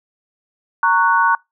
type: chord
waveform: sine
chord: F# major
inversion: first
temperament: just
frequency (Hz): 925 / 1110 / 1480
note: A#5 / C#6 / F#6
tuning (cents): -14 / +2 / 0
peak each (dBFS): -16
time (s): 0.83-1.35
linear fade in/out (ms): 2
effects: noise-tail reverb RT60 0.2 s tail -25 dB re dry